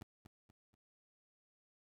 20% pulse tone with echo, 104.2 Hz, G#2, 6 cents sharp, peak -40 dBFS, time 0.01-0.03 s, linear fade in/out 5 ms, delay 240 ms, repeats 3, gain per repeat -8 dB, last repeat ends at 0.75 s, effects none

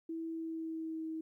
sine tone with pitch glide, 327 to 319.5 Hz, E4 to D#4, -14 to +46 cents, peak -37 dBFS, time 0.09-1.21 s, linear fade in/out 5 ms, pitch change -40 cents, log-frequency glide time 0.28-1.06 s, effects 13-bit

